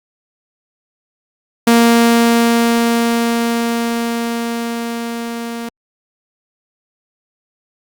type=tone with level ramp; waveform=sawtooth; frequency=233.2 Hz; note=A#3; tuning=1 cent sharp; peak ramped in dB=-3 to -19 dBFS; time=1.67-5.69 s; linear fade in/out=5 ms; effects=Opus 48 kbps